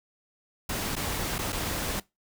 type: noise with dropouts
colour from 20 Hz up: pink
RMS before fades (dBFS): -31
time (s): 0.69-2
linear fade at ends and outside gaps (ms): 5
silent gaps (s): 0.955-0.964 / 1.383-1.388 / 1.523-1.527
effects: noise-tail reverb RT60 0.2 s tail -21 dB re dry